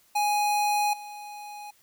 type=tone with level steps; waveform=square; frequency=830.6 Hz; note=G#5; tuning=in tune; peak=-23 / -39 dBFS; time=0.15-1.71 s; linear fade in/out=10 ms; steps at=0.93 s; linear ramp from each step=5 ms; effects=white hiss -62 dBFS RMS until 1.82 s